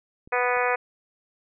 clicks, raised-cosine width 3 ms, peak -34 / -40 dBFS, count 2, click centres 0.275 / 0.57 s
harmonic tone, 246.9 Hz, B3, in tune, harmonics 2 / 3 / 4 / 5 / 6 / 7 / 8 / 9 / 10, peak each -26 / -28 / -29 / -30 / -31 / -31 / -32 / -33 / -33 dBFS, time 0.32-0.76 s, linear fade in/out 10 ms
effects none

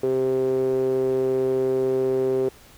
sawtooth tone with band-pass filter, 130.8 Hz, C3, in tune, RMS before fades -22 dBFS, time 0.03-2.49 s, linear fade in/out 5 ms, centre 420 Hz, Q 9.8, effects pink hiss -50 dBFS RMS until 2.77 s

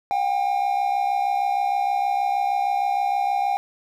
triangle tone pair together, 730.6 / 797 Hz, F#5 / G5, -22 / +28 cents, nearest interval major second, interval 150 cents, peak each -23 / -19 dBFS, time 0.11-3.57 s, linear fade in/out 0 ms, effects 9-bit

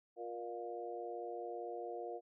harmonic tone with a mistuned harmonic, 117.8 Hz, A#2, 19 cents sharp, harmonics 3 / 4 / 5 / 6, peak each -47 / -45 / -51 / -46 dBFS, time 0.16-2.21 s, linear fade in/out 50 ms, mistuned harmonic 5, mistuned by +38 cents, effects none

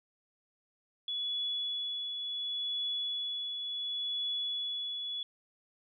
sine tone with tremolo, 3405 Hz, G#7, 42 cents sharp, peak -31 dBFS, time 1.08-5.23 s, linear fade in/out 2 ms, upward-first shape triangle, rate 0.7 Hz, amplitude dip 40%, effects none

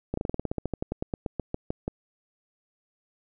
slowing click train, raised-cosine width 2 ms, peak -15 dBFS, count 21, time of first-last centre 0.14-1.879 s, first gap 34 ms, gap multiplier 1.09, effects none

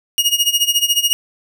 sawtooth tone with tremolo, 2870 Hz, F7, 47 cents sharp, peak -7 dBFS, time 0.18-1.13 s, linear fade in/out 0 ms, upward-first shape sine, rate 14 Hz, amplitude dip 85%, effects none

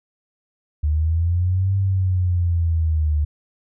sine linear two-way sweep, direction up then down, 73.8 to 98 to 73.8 Hz, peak -16 dBFS, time 0.83-3.25 s, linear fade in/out 10 ms, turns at 1.76 s, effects none

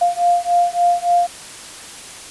sine beating tone pair, 698.5 / 702 Hz, F5 / F5, 0 / +9 cents, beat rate 3.5 Hz, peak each -16 dBFS, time 0.01-1.27 s, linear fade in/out 10 ms, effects white hiss -35 dBFS RMS until 2.3 s + resampled to 24000 Hz

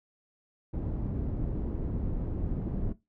pink low-pass noise, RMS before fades -32 dBFS, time 0.73-2.93 s, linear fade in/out 10 ms, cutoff 290 Hz, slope 12 dB/octave, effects noise-tail reverb RT60 0.2 s tail -18 dB re dry

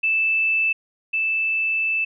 sine tone pair in turn, 2637 / 2637 Hz, E7 / E7, 0 / 0 cents, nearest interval unison, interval 0 cents, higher neither, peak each -17 / -19 dBFS, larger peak first, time 0.03-0.73 / 1.13-2.05 s, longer second, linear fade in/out 10 ms, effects none

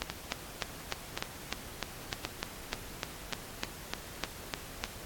two click trains, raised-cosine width 0.2 ms, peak -15 / -13 dBFS, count 4 / 17, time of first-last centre 0.1-3.326 / 0.02-4.839 s, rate 0.93 / 3.32 Hz, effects pink hiss -46 dBFS RMS until 5.05 s + AAC 64 kbps

